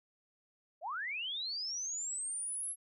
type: linear sweep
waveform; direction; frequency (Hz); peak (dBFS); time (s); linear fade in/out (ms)
sine; up; 565 to 11250; -36; 0.81-2.76; 50
effects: none